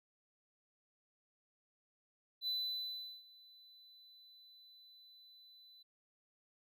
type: tone with ADSR envelope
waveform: triangle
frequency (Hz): 4000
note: B7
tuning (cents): +21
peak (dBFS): -33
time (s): 2.41-5.83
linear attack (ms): 66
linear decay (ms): 750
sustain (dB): -24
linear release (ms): 9
effects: none